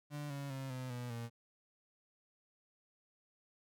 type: tone with pitch steps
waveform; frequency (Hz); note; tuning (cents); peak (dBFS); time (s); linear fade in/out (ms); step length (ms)
35% pulse; 146.83 / 140.36 / 134.18 / 128.27 / 122.62 / 117.21; D3 / C#3 / C3 / C3 / B2 / A#2; 0 / +22 / +44 / -34 / -12 / +10; -39; 0.1-1.3; 50; 200
effects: none